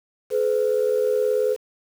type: tone pair together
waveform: sine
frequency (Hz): 427.3 / 506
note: G#4 / B4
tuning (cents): +49 / +42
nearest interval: minor third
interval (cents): 293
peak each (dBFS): -20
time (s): 0.3-1.57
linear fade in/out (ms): 50
effects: tanh soft clip ceiling -12 dBFS + 7-bit